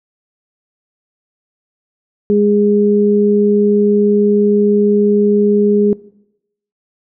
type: tone pair together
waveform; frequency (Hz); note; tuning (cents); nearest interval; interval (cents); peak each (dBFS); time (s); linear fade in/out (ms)
sine; 206.2 / 412.4; G#3 / G#4; -12 / -12; octave; 1200; -12 / -11; 2.3-5.93; 0
effects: noise-tail reverb RT60 0.8 s tail -20 dB re dry